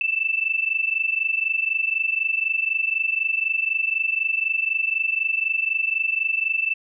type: tone pair together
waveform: sine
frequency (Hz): 2637 / 2661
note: E7 / E7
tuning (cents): 0 / +16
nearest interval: unison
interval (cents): 16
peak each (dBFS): -23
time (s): 0.01-6.74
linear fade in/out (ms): 2
effects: none